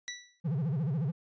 15% pulse tone with exponential decay, 1959 Hz, B6, 15 cents flat, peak -27 dBFS, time 0.08-0.4 s, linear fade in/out 0 ms, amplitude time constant 69 ms
triangle tone with vibrato, 149.4 Hz, D3, 30 cents sharp, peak -26 dBFS, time 0.44-1.12 s, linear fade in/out 20 ms, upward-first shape sine, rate 14 Hz, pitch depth 260 cents each way
effects resampled to 16000 Hz

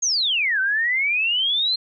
sine exponential two-way sweep, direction down then up, 6690 to 1511 to 4205 Hz, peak -18 dBFS, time 0.02-1.76 s, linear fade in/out 10 ms, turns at 0.6 s, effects none

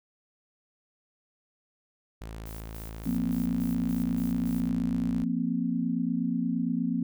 sawtooth tone, 55 Hz, A1, in tune, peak -34 dBFS, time 2.21-5.24 s, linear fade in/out 5 ms
violet noise with tremolo, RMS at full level -47 dBFS, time 2.46-4.69 s, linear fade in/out 0 ms, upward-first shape square, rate 3.5 Hz, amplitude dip 70%
sine chord, F suspended fourth, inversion none, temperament equal, 174.61 / 233.1 / 261.6 Hz, F3 / Bb3 / C4, 0 / 0 / 0 cents, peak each -31 / -29 / -30 dBFS, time 3.06-7.03 s, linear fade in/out 5 ms
effects none

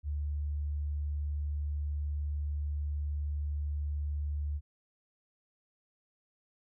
sine tone, 73.42 Hz, D2, in tune, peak -31 dBFS, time 0.03-4.61 s, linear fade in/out 50 ms, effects none

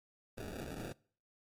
blue noise with sample-and-hold, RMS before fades -44 dBFS, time 0.37-0.93 s, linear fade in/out 10 ms, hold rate 1050 Hz, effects noise-tail reverb RT60 0.5 s tail -24 dB re dry + MP3 64 kbps

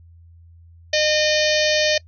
harmonic tone with a mistuned harmonic, 610 Hz, D#5, 34 cents flat, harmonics 1 / 3 / 4 / 5 / 6 / 7 / 8 / 9 / 10, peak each -19 / -24 / -25 / -26 / -27 / -27 / -28 / -29 / -29 dBFS, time 0.93-1.98 s, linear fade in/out 5 ms, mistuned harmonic 8, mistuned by -47 cents, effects noise-tail reverb RT60 0.1 s tail -24 dB re dry + added 84 Hz sine -44 dBFS peak until 2.07 s

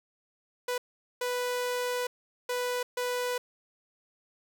sawtooth tone bursts at uneven times, 493.9 Hz, B4, in tune, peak -25 dBFS, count 4, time 0.68-0.78 / 1.21-2.07 / 2.49-2.83 / 2.97-3.38 s, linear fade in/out 5 ms, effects none

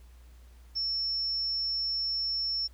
sine tone, 5400 Hz, E8, 41 cents sharp, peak -28 dBFS, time 0.75-2.68 s, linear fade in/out 20 ms, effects added 60 Hz sine -50 dBFS peak until 2.73 s + pink hiss -64 dBFS RMS until 2.73 s

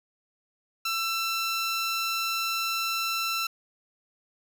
15% pulse tone, 1340 Hz, E6, 28 cents sharp, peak -20 dBFS, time 0.85-3.47 s, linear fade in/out 5 ms, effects none

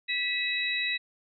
sine tone cluster, 1966 / 2571 / 3869 Hz, B6 / E7 / B7, -8 / -44 / -36 cents, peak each -31 dBFS, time 0.08-0.98 s, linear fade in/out 20 ms, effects none

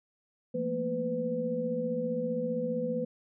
sine tone cluster, 170.5 / 220.4 / 235.6 / 502 Hz, F3 / A3 / A#3 / B4, -41 / +3 / +19 / +28 cents, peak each -38 / -38 / -35 / -31 dBFS, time 0.54-3.05 s, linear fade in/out 10 ms, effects none

